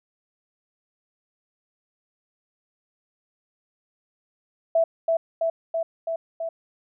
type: tone with echo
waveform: sine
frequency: 659.3 Hz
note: E5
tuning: in tune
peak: -16 dBFS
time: 4.75-4.84 s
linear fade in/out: 5 ms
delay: 330 ms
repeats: 5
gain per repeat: -2 dB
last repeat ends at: 6.49 s
effects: none